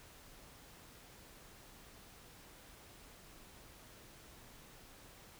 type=silence; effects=pink hiss -58 dBFS RMS until 5.39 s